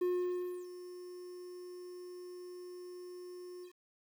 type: tone with ADSR envelope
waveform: triangle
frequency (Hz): 359.1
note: F4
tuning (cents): +48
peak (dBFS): -27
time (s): 0.01-3.73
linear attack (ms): 8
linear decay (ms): 640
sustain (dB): -16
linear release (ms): 97
effects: 10-bit